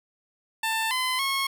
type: tone with pitch steps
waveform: 15% pulse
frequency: 890 / 1022 / 1090 Hz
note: A5 / C6 / C#6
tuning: +20 / -41 / -29 cents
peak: -18 dBFS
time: 0.63-1.47 s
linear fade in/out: 5 ms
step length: 280 ms
effects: none